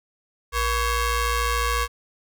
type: ring-modulated tone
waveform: sawtooth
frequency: 535 Hz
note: C5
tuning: 38 cents sharp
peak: -14 dBFS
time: 0.52-1.88 s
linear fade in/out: 50 ms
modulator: 592 Hz
effects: none